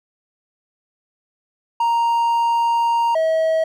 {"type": "tone pair in turn", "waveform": "triangle", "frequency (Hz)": [932.3, 642.4], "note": ["A#5", "E5"], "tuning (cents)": [0, -45], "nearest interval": "tritone", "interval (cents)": 645, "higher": "first", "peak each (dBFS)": -13, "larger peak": "neither", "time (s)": [[1.8, 3.15], [3.15, 3.64]], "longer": "first", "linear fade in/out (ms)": 5, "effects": []}